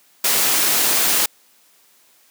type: noise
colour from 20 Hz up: white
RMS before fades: -17 dBFS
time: 0.24-1.26 s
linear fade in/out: 5 ms
effects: white hiss -55 dBFS RMS until 2.3 s + high-pass 200 Hz 12 dB/octave